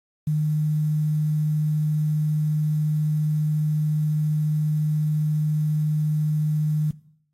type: tone with quantisation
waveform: sine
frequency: 152.4 Hz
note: D#3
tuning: 36 cents flat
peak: -19 dBFS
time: 0.27-6.91 s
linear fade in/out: 5 ms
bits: 8
effects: noise-tail reverb RT60 0.7 s tail -19 dB re dry + AAC 48 kbps